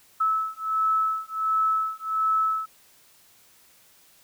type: beating tone pair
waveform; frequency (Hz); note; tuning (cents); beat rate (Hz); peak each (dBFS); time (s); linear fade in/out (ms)
sine; 1302 / 1303.4; E6 / E6; -22 / -20; 1.4; -25; 0.2-2.66; 10
effects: white hiss -57 dBFS RMS until 4.23 s